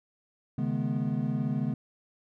triangle tone cluster, 136.6 / 154.7 / 211.7 / 245.4 Hz, C#3 / D#3 / G#3 / B3, -25 / -10 / +33 / -11 cents, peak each -30 / -31 / -30 / -31 dBFS, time 0.58-1.74 s, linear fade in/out 5 ms, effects none

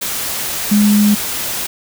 sine tone in noise, 207.7 Hz, G#3, in tune, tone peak -8 dBFS, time 0.71-1.15 s, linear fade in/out 10 ms, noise white, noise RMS -21 dBFS, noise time 0.01-1.67 s, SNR +10 dB, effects none

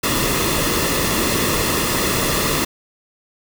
pink noise with comb filter, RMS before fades -19 dBFS, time 0.03-2.65 s, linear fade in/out 10 ms, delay 1.3 ms, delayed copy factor -0.55, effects none

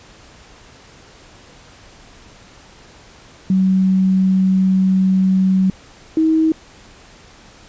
sine tone pair in turn, 188.8 / 318.6 Hz, F#3 / D#4, +35 / +41 cents, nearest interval major sixth, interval 906 cents, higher second, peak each -11 dBFS, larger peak neither, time 3.5-5.7 / 6.17-6.52 s, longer first, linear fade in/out 2 ms, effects pink hiss -44 dBFS RMS until 7.68 s + resampled to 16000 Hz

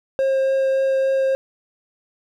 triangle tone with vibrato, 535 Hz, C5, 38 cents sharp, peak -14 dBFS, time 0.19-1.35 s, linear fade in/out 0 ms, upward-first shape triangle, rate 3.5 Hz, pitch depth 8 cents each way, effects none

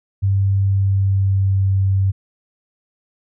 sine tone with pitch glide, 98 to 96.65 Hz, G2 to G2, 0 to -24 cents, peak -13 dBFS, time 0.22-2.12 s, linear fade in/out 20 ms, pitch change -24 cents, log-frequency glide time 0.61-1.72 s, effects none

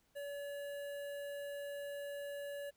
square tone with notch filter, 570 Hz, C#5, 48 cents sharp, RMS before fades -44 dBFS, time 0.15-2.71 s, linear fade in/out 20 ms, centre 5400 Hz, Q 0.8, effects pink hiss -75 dBFS RMS until 2.76 s

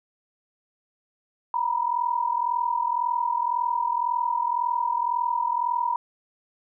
sine tone pair together, 941.1 / 983 Hz, A#5 / B5, +16 / -8 cents, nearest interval minor second, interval 76 cents, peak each -25 dBFS, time 1.54-5.96 s, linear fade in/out 2 ms, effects none

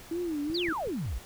sine tone with vibrato, 320 Hz, D#4, 49 cents sharp, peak -29 dBFS, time 0.11-0.73 s, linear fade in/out 5 ms, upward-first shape sine, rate 2.5 Hz, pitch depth 180 cents each way
click train, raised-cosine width 5 ms, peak -31 dBFS, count 4, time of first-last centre 0.5-1.06 s, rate 5.36 Hz
sine exponential sweep, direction down, 5070 to 46.13 Hz, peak -30 dBFS, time 0.54-1.19 s, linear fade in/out 10 ms
effects pink hiss -49 dBFS RMS until 1.25 s

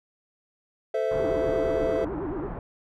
triangle chord, A minor, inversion none, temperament equal with one note detuned, 440 / 517.2 / 659.3 Hz, A4 / C5 / E5, 0 / -20 / 0 cents, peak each -26 dBFS, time 0.94-2.05 s, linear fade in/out 5 ms
pink low-pass noise, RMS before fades -35 dBFS, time 1.11-2.59 s, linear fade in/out 2 ms, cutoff 1300 Hz, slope 24 dB/octave
sine tone with vibrato, 342.4 Hz, F4, 34 cents flat, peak -30 dBFS, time 1.19-2.47 s, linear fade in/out 5 ms, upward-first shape sine, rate 8.9 Hz, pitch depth 290 cents each way
effects none

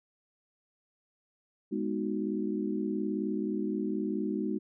sine chord, G# minor seventh, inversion none, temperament equal, 207.7 / 246.9 / 311.1 / 370 Hz, G#3 / B3 / D#4 / F#4, 0 / 0 / 0 / 0 cents, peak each -33 / -37 / -34 / -36 dBFS, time 1.71-4.59 s, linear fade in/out 20 ms, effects none

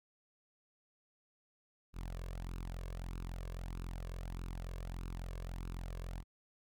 sawtooth tone with flanger, 43.65 Hz, F1, in tune, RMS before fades -43 dBFS, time 1.93-6.24 s, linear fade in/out 50 ms, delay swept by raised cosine 0.75 to 1.85 ms, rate 1.6 Hz, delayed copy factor +0.6, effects none

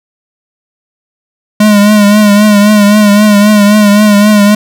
square tone with vibrato, 207.7 Hz, G#3, in tune, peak -3 dBFS, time 1.6-4.55 s, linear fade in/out 5 ms, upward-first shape triangle, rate 3.8 Hz, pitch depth 55 cents each way, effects none

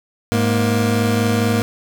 25% pulse tone pair together, 105.74 / 235.8 Hz, G#2 / A#3, +32 / +20 cents, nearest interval octave + major second, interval 1388 cents, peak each -14 dBFS, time 0.32-1.62 s, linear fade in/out 0 ms, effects none

